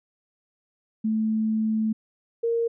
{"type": "tone pair in turn", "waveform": "sine", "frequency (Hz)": [218.9, 463.8], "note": ["A3", "A#4"], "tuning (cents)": [-9, -9], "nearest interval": "octave + minor second", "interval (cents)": 1300, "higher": "second", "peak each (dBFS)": -21, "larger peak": "neither", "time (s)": [[1.04, 1.93], [2.43, 2.68]], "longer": "first", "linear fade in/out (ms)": 10, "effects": []}